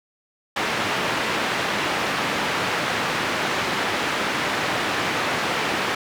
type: band-pass noise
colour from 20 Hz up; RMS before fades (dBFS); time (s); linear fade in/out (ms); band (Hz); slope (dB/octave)
white; -24; 0.56-5.95; 5; 130 to 2200; 12
effects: none